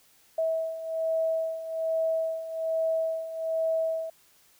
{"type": "beating tone pair", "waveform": "sine", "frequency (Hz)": [647, 648.2], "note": ["E5", "E5"], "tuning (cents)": [-32, -29], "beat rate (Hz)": 1.2, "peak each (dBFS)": [-32, -27], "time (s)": [0.38, 4.1], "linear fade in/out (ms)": 5, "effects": ["white hiss -61 dBFS RMS until 4.59 s"]}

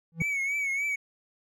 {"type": "tone with exponential growth", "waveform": "triangle", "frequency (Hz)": 164.81, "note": "E3", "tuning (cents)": 0, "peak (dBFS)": -20, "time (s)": [0.12, 0.22], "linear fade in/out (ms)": 0, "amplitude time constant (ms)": 20}
{"type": "tone with vibrato", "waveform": "triangle", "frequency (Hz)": 2238, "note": "C#7", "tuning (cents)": 16, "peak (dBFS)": -25, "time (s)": [0.2, 0.96], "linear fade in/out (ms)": 10, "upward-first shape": "triangle", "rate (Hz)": 3.4, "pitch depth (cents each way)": 74}
{"effects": []}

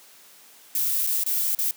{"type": "noise with dropouts", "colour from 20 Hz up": "violet", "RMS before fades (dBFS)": -24, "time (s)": [0.75, 1.71], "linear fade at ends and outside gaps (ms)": 2, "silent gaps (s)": [[1.067, 1.071], [1.237, 1.263], [1.55, 1.588]], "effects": ["white hiss -51 dBFS RMS until 1.76 s", "high-pass 200 Hz 12 dB/octave"]}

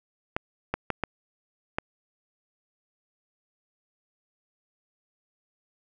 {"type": "clicks", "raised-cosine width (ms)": 0.5, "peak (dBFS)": -11, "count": 5, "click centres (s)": [0.365, 0.74, 0.903, 1.037, 1.785], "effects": []}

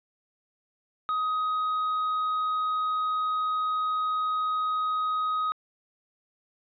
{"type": "tone", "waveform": "triangle", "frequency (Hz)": 1257, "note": "D#6", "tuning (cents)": 17, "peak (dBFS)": -23, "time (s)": [1.09, 5.52], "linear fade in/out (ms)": 0, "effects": ["resampled to 11025 Hz"]}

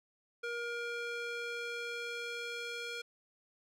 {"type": "tone with band-pass filter sweep", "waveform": "square", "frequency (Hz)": 473.1, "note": "A#4", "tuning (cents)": 26, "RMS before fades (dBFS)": -40, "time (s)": [0.43, 3.02], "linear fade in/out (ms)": 10, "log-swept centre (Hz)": [1600, 3000], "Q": 0.95, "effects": []}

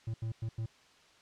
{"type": "tone bursts at uneven times", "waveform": "triangle", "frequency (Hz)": 112.4, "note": "A2", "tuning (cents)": 37, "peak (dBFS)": -31, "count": 4, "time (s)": [[0.07, 0.14], [0.22, 0.32], [0.42, 0.49], [0.58, 0.66]], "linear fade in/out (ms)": 5, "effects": ["white hiss -62 dBFS RMS until 1.21 s", "low-pass 5000 Hz 12 dB/octave"]}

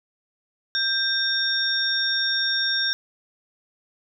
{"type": "tone cluster", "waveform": "sine", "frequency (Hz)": [1585, 3646, 5530], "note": ["G6", "A#7", "F8"], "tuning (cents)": [19, -39, -18], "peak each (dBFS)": -25, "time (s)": [0.75, 2.93], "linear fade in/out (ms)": 0, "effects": []}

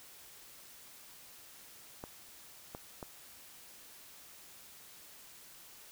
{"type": "clicks", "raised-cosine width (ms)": 1, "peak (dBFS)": -28, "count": 3, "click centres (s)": [2.039, 2.749, 3.028], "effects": ["white hiss -55 dBFS RMS until 5.91 s"]}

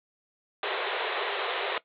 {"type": "band-pass noise", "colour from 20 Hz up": "pink", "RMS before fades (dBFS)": -31, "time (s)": [0.63, 1.78], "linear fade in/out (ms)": 2, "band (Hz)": [370, 3900], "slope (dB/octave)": 96, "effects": ["noise-tail reverb RT60 0.1 s tail -17 dB re dry"]}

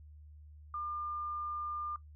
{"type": "tone", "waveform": "sine", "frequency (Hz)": 1200, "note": "D6", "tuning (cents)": 37, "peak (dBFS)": -36, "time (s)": [0.74, 1.96], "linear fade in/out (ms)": 2, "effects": ["noise-tail reverb RT60 0.1 s tail -17 dB re dry", "added 75 Hz sine -51 dBFS peak until 2.15 s"]}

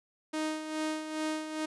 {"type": "tone with tremolo", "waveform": "sawtooth", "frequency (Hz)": 311.1, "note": "D#4", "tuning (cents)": 0, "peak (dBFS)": -26, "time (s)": [0.33, 1.66], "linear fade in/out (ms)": 10, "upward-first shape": "sine", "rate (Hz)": 2.4, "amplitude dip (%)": 60, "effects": ["resampled to 24000 Hz"]}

